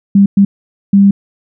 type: tone bursts at uneven times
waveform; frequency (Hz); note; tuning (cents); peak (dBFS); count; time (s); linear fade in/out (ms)
sine; 198.6; G3; +23; -3; 3; 0.15-0.26 / 0.37-0.45 / 0.93-1.11; 5
effects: none